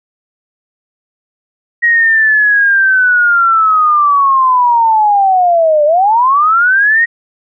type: linear two-way sweep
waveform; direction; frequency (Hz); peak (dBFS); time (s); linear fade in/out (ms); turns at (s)
sine; down then up; 1896 to 583 to 1896; -6; 1.82-7.06; 20; 5.85
effects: none